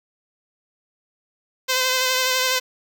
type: tone with vibrato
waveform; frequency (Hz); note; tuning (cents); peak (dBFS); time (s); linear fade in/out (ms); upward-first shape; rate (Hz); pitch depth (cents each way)
5% pulse; 514; C5; -31; -7; 1.68-2.6; 20; sine; 12; 21
effects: none